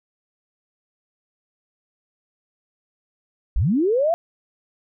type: linear sweep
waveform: sine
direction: up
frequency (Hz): 34.83 to 698.5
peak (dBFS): -16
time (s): 3.56-4.14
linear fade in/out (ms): 0
effects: none